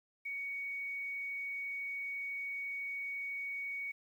sine tone, 2237 Hz, C#7, 15 cents sharp, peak -37 dBFS, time 0.25-3.92 s, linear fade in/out 10 ms, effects 11-bit

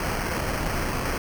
pink noise with sample-and-hold, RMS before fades -27 dBFS, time 0-1.18 s, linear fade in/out 2 ms, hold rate 3675 Hz, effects none

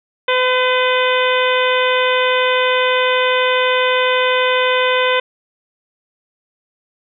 harmonic tone with a mistuned harmonic, 507 Hz, B4, 45 cents sharp, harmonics 1 / 2 / 3 / 4 / 5 / 6 / 7, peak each -16 / -19 / -21 / -22 / -23 / -24 / -24 dBFS, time 0.28-5.2 s, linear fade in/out 5 ms, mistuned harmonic 5, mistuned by -24 cents, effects none

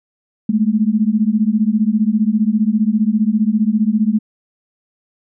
sine beating tone pair, 207.7 / 222.7 Hz, G#3 / A3, 0 / +21 cents, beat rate 15 Hz, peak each -15 dBFS, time 0.49-4.19 s, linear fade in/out 5 ms, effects none

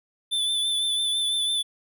square tone with vibrato, 3511 Hz, A7, 4 cents flat, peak -23 dBFS, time 0.31-1.63 s, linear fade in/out 20 ms, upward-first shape sine, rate 6 Hz, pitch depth 27 cents each way, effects none

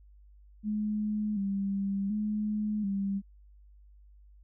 sine tone with vibrato, 204.3 Hz, G#3, 28 cents flat, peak -28 dBFS, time 0.63-3.22 s, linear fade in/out 50 ms, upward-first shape square, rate 0.68 Hz, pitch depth 60 cents each way, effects added 50 Hz sine -53 dBFS peak until 4.43 s

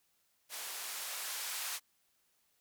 violet noise with band-pass filter sweep, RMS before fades -41 dBFS, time 0.49-1.8 s, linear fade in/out 50 ms, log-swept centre 580 to 1000 Hz, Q 0.82, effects white hiss -75 dBFS RMS until 2.6 s

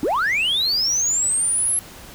sine linear sweep, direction up, 244.9 to 11175 Hz, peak -15 dBFS, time 0.03-1.79 s, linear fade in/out 0 ms, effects tanh soft clip ceiling -16 dBFS + pink hiss -41 dBFS RMS until 2.14 s

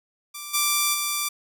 5% pulse tone with level steps, 1174.7 Hz, D6, in tune, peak -22 / -8 / -12 dBFS, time 0.34-1.29 s, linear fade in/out 10 ms, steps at 0.53 / 0.93 s, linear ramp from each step 20 ms, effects none

